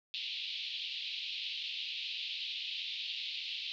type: band-pass noise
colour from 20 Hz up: white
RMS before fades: -40 dBFS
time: 0.14-3.72 s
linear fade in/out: 0 ms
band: 2600 to 4100 Hz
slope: 48 dB/octave
effects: none